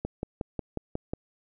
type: click train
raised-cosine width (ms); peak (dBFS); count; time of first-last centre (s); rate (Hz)
2; -17; 7; 0.05-1.135; 5.53
effects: none